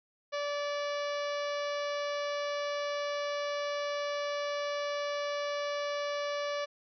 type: harmonic tone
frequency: 579 Hz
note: D5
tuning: 25 cents flat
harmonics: 1 / 2 / 3 / 4 / 5 / 6 / 7 / 8 / 9 / 10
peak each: -33 / -39 / -43 / -45 / -47 / -49 / -50 / -51 / -52 / -53 dBFS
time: 0.32-6.66 s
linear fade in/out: 20 ms
effects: none